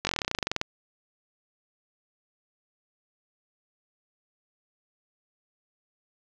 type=slowing click train; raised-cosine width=0.2 ms; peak=-9 dBFS; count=18; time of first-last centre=0.05-0.614 s; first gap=20 ms; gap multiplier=1.06; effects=low-pass 7000 Hz 12 dB/octave + 7-bit